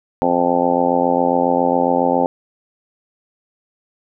harmonic tone, 87.31 Hz, F2, in tune, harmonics 2 / 3 / 4 / 5 / 6 / 7 / 8 / 9 / 10, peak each -28 / -20 / -26 / -24 / -19 / -23 / -28 / -20 / -22 dBFS, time 0.22-2.26 s, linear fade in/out 0 ms, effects none

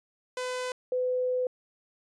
sawtooth / sine tone pair in turn, 504 / 504 Hz, B4 / B4, +35 / +35 cents, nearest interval unison, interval 0 cents, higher neither, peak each -27 / -25 dBFS, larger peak second, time 0.37-0.72 / 0.92-1.47 s, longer second, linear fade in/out 2 ms, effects resampled to 22050 Hz

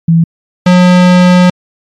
sine / square tone pair in turn, 165.6 / 180.13 Hz, E3 / F#3, +8 / -46 cents, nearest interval minor second, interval 146 cents, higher second, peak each -3 dBFS, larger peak neither, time 0.08-0.24 / 0.66-1.5 s, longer second, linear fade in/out 5 ms, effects low-pass 5000 Hz 12 dB/octave + MP3 64 kbps

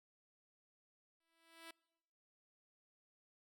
5% pulse tone with exponential growth, 329.6 Hz, E4, in tune, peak -38 dBFS, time 1.2-1.71 s, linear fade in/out 5 ms, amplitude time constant 110 ms, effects noise-tail reverb RT60 1.0 s tail -25 dB re dry

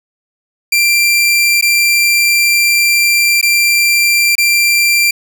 sawtooth tone with dropouts, 2366 Hz, D7, 12 cents sharp, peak -5 dBFS, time 0.72-5.11 s, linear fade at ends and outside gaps 5 ms, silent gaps 1.612-1.624 / 3.413-3.427 / 4.354-4.38 s, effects none

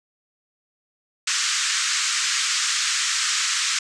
white band-pass noise, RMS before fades -23 dBFS, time 1.27-3.79 s, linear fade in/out 5 ms, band 1200 to 7800 Hz, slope 48 dB/octave, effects none

